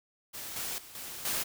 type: noise with level steps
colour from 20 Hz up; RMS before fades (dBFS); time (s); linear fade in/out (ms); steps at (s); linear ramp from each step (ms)
white; -41 / -36 / -50 / -42 / -32; 0.33-1.44; 20; 0.56 / 0.78 / 0.95 / 1.25; 2
effects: none